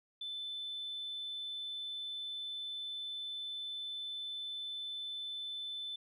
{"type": "tone", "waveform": "sine", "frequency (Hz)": 3520, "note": "A7", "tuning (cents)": 0, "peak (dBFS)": -38, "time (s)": [0.21, 5.96], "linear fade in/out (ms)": 5, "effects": ["tanh soft clip ceiling -34 dBFS"]}